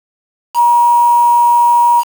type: tone with quantisation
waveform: sine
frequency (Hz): 953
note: A#5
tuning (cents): +38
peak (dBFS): -6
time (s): 0.54-2.04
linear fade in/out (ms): 50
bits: 4
effects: none